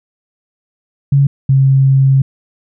sine tone pair in turn, 139.5 / 134.98 Hz, C#3 / C#3, +11 / -46 cents, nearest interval minor second, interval 57 cents, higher first, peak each -6 dBFS, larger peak neither, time 1.12-1.27 / 1.49-2.22 s, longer second, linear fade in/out 5 ms, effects none

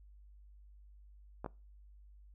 clicks, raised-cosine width 1 ms, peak -26 dBFS, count 2, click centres 1.445 / 1.462 s, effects noise-tail reverb RT60 0.3 s tail -23 dB re dry + added 50 Hz sine -55 dBFS peak until 2.34 s

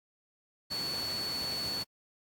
sine tone in noise, 4435 Hz, C#8, in tune, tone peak -33 dBFS, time 0.7-1.84 s, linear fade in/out 20 ms, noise pink, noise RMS -41 dBFS, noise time 0.7-1.84 s, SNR +5 dB, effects high-pass 100 Hz 12 dB/octave + AAC 64 kbps

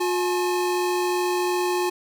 square tone pair together, 358.6 / 851 Hz, F4 / G#5, +46 / +42 cents, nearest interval octave + minor third, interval 1496 cents, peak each -23 / -28 dBFS, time 0-1.9 s, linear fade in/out 10 ms, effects none

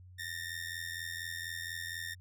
sawtooth ring-modulated tone, 1822 Hz, A#6, 40 cents flat, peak -32 dBFS, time 0.18-2.15 s, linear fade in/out 20 ms, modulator 42.1 Hz, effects added 91 Hz sine -51 dBFS peak until 2.2 s

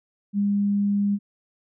sine tone, 202.4 Hz, G#3, 44 cents flat, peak -19 dBFS, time 0.33-1.19 s, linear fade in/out 50 ms, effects none

